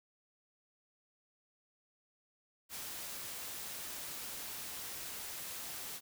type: noise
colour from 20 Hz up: white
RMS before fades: -44 dBFS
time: 2.69-6.01 s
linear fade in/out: 50 ms
effects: none